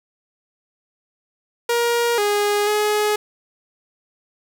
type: tone with pitch steps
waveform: sawtooth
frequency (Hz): 472.6 / 412.4 / 420.7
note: A#4 / G#4 / G#4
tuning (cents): +24 / -12 / +22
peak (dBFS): -13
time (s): 1.69-3.16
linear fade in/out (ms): 5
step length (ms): 490
effects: none